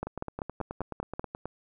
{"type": "two click trains", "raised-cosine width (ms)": 1, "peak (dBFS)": [-18, -21], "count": [7, 14], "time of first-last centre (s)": [[0.03, 1.195], [0.07, 1.456]], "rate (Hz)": [5.15, 9.38], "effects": []}